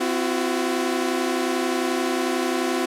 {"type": "tone cluster", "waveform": "sawtooth", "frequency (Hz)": [257.3, 338.3, 369.6], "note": ["C4", "E4", "F#4"], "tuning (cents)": [-29, 45, -2], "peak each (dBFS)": -22, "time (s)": [0, 2.86], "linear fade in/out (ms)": 10, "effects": ["low-pass 12000 Hz 12 dB/octave"]}